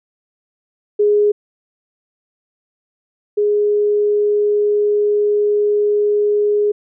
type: tone pair in turn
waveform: sine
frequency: 415.3 / 415.3 Hz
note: G#4 / G#4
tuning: 0 / 0 cents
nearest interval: unison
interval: 0 cents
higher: neither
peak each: -10 / -12 dBFS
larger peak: first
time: 0.99-1.32 / 3.37-6.72 s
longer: second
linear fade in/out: 10 ms
effects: none